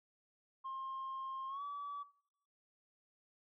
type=tone with pitch glide; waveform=sine; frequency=1064 to 1147 Hz; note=C6 to D6; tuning=+29 to -41 cents; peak=-39 dBFS; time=0.64-2.04 s; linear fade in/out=20 ms; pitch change=+130 cents; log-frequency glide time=1.48-1.63 s; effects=noise-tail reverb RT60 0.8 s tail -22 dB re dry + tanh soft clip ceiling -38 dBFS